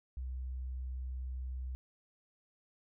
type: tone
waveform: sine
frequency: 63.8 Hz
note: C2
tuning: 43 cents flat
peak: -37 dBFS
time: 0.17-1.75 s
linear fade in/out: 0 ms
effects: none